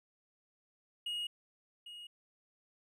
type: tone with echo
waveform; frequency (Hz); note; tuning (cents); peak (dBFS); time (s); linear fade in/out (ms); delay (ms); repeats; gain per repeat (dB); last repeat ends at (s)
triangle; 2877; F#7; -49; -34; 1.06-1.27; 5; 800; 1; -11; 2.07
effects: none